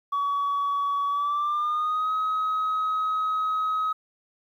sine tone with pitch glide, 1132 to 1270.6 Hz, C#6 to D#6, +36 to +36 cents, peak -21 dBFS, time 0.12-3.93 s, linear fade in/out 10 ms, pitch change +200 cents, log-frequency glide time 1.07-2.12 s, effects tanh soft clip ceiling -21 dBFS + 10-bit

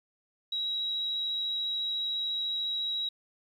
sine tone with vibrato, 3859 Hz, B7, 41 cents flat, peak -29 dBFS, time 0.52-3.09 s, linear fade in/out 5 ms, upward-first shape sine, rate 14 Hz, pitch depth 10 cents each way, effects 10-bit

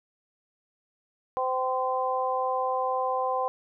harmonic tone, 257.7 Hz, C4, 26 cents flat, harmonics 2 / 3 / 4, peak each -29 / -29 / -29 dBFS, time 1.37-3.48 s, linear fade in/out 0 ms, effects none

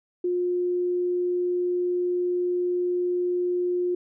sine tone, 356.5 Hz, F4, 36 cents sharp, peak -22 dBFS, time 0.24-3.95 s, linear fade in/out 5 ms, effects none

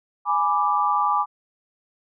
sine chord, G# diminished, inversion none, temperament equal, 830.6 / 987.8 / 1174.7 Hz, G#5 / B5 / D6, 0 / 0 / 0 cents, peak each -23 / -24 / -21 dBFS, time 0.25-1.26 s, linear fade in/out 50 ms, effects none

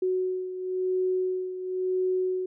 sine beating tone pair, 370 / 370.97 Hz, F#4 / F#4, 0 / +5 cents, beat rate 0.97 Hz, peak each -26 / -32 dBFS, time 0.02-2.46 s, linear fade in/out 5 ms, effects none

